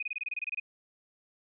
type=tone bursts; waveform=sine; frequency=2494 Hz; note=D#7; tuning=3 cents sharp; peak=-31 dBFS; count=12; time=0-0.599 s; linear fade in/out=5 ms; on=27 ms; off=25 ms; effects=none